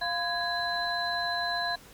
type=tone cluster; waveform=sine; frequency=699 / 1018 / 1663 / 4046 Hz; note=F5 / C6 / G#6 / B7; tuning=+1 / -48 / +2 / +41 cents; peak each=-32 / -37 / -32 / -33 dBFS; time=0.01-1.76 s; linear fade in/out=10 ms; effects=pink hiss -52 dBFS RMS until 1.93 s + Opus 48 kbps